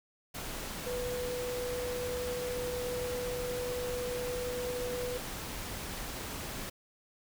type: tone in noise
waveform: sine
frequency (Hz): 493.9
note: B4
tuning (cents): 0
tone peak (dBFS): -34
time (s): 0.86-5.18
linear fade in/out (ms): 10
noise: pink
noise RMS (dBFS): -40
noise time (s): 0.34-6.7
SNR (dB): +3
effects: none